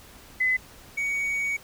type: tone pair in turn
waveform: sine / triangle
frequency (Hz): 2022 / 2245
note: B6 / C#7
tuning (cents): +40 / +21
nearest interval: major second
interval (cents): 181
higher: second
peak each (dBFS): -20 / -23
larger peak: first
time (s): 0.4-0.57 / 0.97-1.57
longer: second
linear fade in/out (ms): 10
effects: pink hiss -49 dBFS RMS until 1.63 s